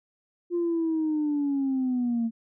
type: linear sweep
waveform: sine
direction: down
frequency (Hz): 350.8 to 225.2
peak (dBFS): -22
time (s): 0.5-2.31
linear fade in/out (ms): 50
effects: tanh soft clip ceiling -20 dBFS